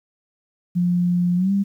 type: tone with pitch glide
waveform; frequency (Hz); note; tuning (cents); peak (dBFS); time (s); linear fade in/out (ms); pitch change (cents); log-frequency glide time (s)
sine; 176.6 to 198.23; F3 to G3; +20 to +20; -16; 0.75-1.64; 20; +200; 1.36-1.52
effects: 9-bit